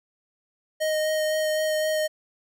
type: tone with vibrato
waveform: square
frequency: 621 Hz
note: D#5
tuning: 3 cents flat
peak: -23 dBFS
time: 0.8-2.08 s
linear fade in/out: 20 ms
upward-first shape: sine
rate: 3.9 Hz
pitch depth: 11 cents each way
effects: none